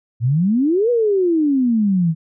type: exponential two-way sweep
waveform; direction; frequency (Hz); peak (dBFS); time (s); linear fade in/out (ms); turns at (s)
sine; up then down; 110 to 493.9 to 156.4; -13; 0.2-2.15; 50; 0.9
effects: none